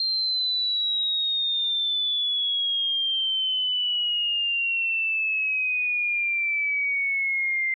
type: exponential sweep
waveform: sine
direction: down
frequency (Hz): 4186 to 2086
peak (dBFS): -22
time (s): 0-7.74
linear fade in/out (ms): 2
effects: AAC 64 kbps